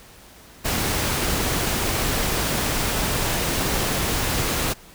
pink noise, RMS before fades -23 dBFS, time 0.64-4.74 s, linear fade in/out 20 ms, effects pink hiss -47 dBFS RMS until 4.94 s

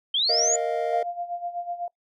sine linear sweep, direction up, 3074 to 7040 Hz, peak -20 dBFS, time 0.14-0.56 s, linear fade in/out 5 ms
triangle chord, Bb suspended fourth, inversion none, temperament equal, 466.2 / 622.3 / 698.5 Hz, Bb4 / Eb5 / F5, 0 / 0 / 0 cents, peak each -26 dBFS, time 0.29-1.03 s, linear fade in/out 5 ms
sine tone with tremolo, 698.5 Hz, F5, in tune, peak -26 dBFS, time 0.93-1.88 s, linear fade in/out 2 ms, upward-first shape sine, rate 8 Hz, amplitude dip 75%
effects noise-tail reverb RT60 0.1 s tail -22 dB re dry

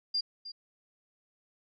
sine tone with echo, 4797 Hz, D8, 36 cents sharp, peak -27 dBFS, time 0.14-0.21 s, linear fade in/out 10 ms, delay 310 ms, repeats 1, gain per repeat -13 dB, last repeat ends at 0.52 s, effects none

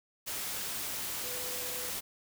sine tone in noise, 497.3 Hz, B4, 12 cents sharp, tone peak -45 dBFS, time 1.23-1.91 s, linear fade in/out 20 ms, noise white, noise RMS -37 dBFS, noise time 0.26-2.01 s, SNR -11 dB, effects none

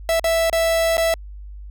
45% pulse tone with dropouts, 659.3 Hz, E5, in tune, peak -16 dBFS, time 0.09-1.14 s, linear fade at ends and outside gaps 1 ms, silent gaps 0.196-0.242 / 0.498-0.528 / 0.97-0.979 s, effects added 50 Hz sine -33 dBFS peak until 1.7 s

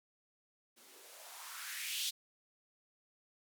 violet noise with band-pass filter sweep, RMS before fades -44 dBFS, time 0.76-2.11 s, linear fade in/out 20 ms, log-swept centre 250 to 3800 Hz, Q 2.8, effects none

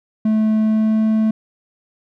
triangle tone with pitch glide, 217.2 to 218.8 Hz, A3 to A3, -22 to -9 cents, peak -11 dBFS, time 0.25-1.31 s, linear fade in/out 5 ms, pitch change +13 cents, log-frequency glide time 0.59-1.05 s, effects none

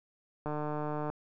click train, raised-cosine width 1 ms, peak -22 dBFS, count 97, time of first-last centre 0.46-1.1 s, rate 150 Hz, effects none

